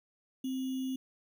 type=tone with sample-and-hold; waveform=sine; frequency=261.6 Hz; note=C4; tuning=in tune; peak=-32 dBFS; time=0.44-0.96 s; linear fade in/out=5 ms; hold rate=3150 Hz; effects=none